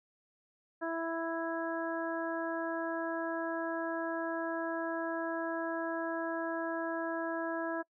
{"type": "harmonic tone", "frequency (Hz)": 330, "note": "E4", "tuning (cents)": 2, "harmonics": [1, 2, 3, 4, 5], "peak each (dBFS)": [-37, -37, -42, -44, -41], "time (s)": [0.81, 7.83], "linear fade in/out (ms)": 20, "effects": ["noise-tail reverb RT60 0.1 s tail -25 dB re dry"]}